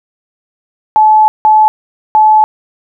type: tone bursts at uneven times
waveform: sine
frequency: 862 Hz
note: A5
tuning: 36 cents flat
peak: -3 dBFS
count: 3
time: 0.96-1.28 / 1.45-1.68 / 2.15-2.44 s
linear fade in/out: 0 ms
effects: none